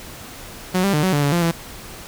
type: tone with pitch steps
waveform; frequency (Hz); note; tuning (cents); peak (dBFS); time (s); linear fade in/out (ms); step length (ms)
sawtooth; 183.9 / 197.8 / 150.3 / 187.4 / 145.3 / 142.7 / 172.7 / 167.3; F#3 / G3 / D3 / F#3 / D3 / D3 / F3 / E3; -10 / +16 / +40 / +22 / -18 / -49 / -19 / +26; -12; 0.74-1.516; 10; 97
effects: pink hiss -37 dBFS RMS until 2.07 s